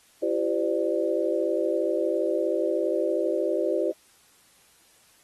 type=tone cluster; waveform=sine; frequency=336.4 / 388.9 / 516 / 593 Hz; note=E4 / G4 / C5 / D5; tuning=+35 / -14 / -24 / +17 cents; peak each=-28 dBFS; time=0.22-3.92 s; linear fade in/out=10 ms; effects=white hiss -59 dBFS RMS until 5.23 s + AAC 32 kbps